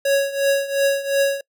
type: tone with tremolo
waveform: square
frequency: 554.4 Hz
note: C#5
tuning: in tune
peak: -14 dBFS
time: 0.05-1.41 s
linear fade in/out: 5 ms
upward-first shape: triangle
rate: 2.8 Hz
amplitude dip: 85%
effects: noise-tail reverb RT60 0.1 s tail -25 dB re dry